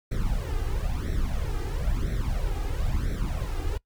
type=noise with flanger; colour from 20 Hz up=brown; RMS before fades=-27 dBFS; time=0.11-3.78 s; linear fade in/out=10 ms; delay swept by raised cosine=0.51 to 2.51 ms; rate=1 Hz; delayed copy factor=+0.8; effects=noise-tail reverb RT60 0.1 s tail -23 dB re dry